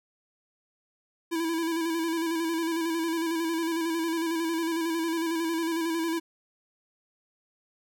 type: tone with vibrato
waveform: square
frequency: 329.6 Hz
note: E4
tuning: in tune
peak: -27 dBFS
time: 1.31-6.2 s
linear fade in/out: 20 ms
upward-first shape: square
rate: 11 Hz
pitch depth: 37 cents each way
effects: none

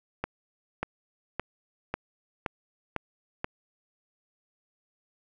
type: accelerating click train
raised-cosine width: 0.5 ms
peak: -14 dBFS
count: 7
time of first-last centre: 0.24-3.444 s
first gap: 590 ms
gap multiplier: 0.96
effects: none

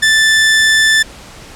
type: tone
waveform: sawtooth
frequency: 1761 Hz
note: A6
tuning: 1 cent sharp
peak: -4 dBFS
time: 0.02-1.03 s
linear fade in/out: 10 ms
effects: pink hiss -35 dBFS RMS until 1.55 s + low-pass 9000 Hz 12 dB/octave

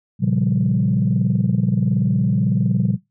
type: chord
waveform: sine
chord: G half-diminished seventh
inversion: first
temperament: equal with one note detuned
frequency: 117.9 / 138.59 / 174.61 / 196 Hz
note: Bb2 / Db3 / F3 / G3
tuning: +20 / 0 / 0 / 0 cents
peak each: -20 dBFS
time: 0.19-2.98 s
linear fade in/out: 50 ms
effects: noise-tail reverb RT60 0.2 s tail -20 dB re dry + tanh soft clip ceiling -8 dBFS

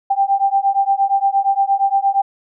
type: beating tone pair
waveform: sine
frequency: 784 / 792.6 Hz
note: G5 / G5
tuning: 0 / +19 cents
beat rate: 8.6 Hz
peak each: -16 dBFS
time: 0.1-2.22 s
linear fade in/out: 10 ms
effects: none

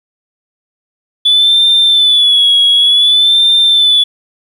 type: tone with vibrato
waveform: sine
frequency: 3453 Hz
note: A7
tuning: 33 cents flat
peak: -4 dBFS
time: 1.25-4.04 s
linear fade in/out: 10 ms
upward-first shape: sine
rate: 0.55 Hz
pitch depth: 67 cents each way
effects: tanh soft clip ceiling -2 dBFS + 7-bit

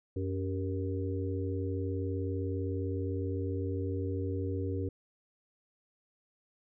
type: harmonic tone with a mistuned harmonic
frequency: 93.6 Hz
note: F#2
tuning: 20 cents sharp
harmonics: 1 / 3 / 4 / 5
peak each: -33 / -38 / -39 / -40 dBFS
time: 0.16-4.89 s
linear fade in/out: 5 ms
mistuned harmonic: 4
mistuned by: +63 cents
effects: none

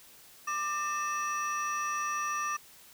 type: tone cluster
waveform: sine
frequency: 1187 / 1807 / 2616 / 5800 Hz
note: D6 / A6 / E7 / F#8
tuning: +18 / +46 / -14 / -35 cents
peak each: -30 / -37 / -39 / -39 dBFS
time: 0.47-2.57 s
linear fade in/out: 10 ms
effects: tanh soft clip ceiling -25 dBFS + white hiss -55 dBFS RMS until 2.93 s

